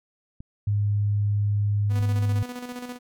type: clicks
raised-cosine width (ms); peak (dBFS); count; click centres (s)
5; -27; 2; 0.405 / 2.006
type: tone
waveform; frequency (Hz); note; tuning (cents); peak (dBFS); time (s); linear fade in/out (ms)
sine; 102.9; G#2; -16; -20; 0.67-2.43; 5
type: tone with tremolo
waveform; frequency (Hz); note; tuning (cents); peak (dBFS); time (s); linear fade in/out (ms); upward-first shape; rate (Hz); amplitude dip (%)
sawtooth; 246.6; B3; -2; -28; 1.89-2.99; 50; square; 15; 50
effects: none